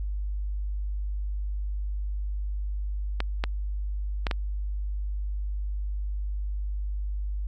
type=clicks; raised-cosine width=0.3 ms; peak=-11 dBFS; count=4; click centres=3.204 / 3.439 / 4.268 / 4.312 s; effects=added 50 Hz sine -27 dBFS peak until 7.47 s + MP3 64 kbps